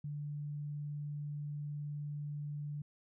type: tone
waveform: sine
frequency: 146.83 Hz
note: D3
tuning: in tune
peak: -38 dBFS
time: 0.04-2.82 s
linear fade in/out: 5 ms
effects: none